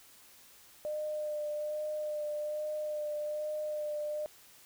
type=tone with vibrato; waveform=sine; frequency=603 Hz; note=D5; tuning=46 cents sharp; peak=-33 dBFS; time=0.85-4.26 s; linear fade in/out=0 ms; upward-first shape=sine; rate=1.2 Hz; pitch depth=17 cents each way; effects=white hiss -58 dBFS RMS until 4.65 s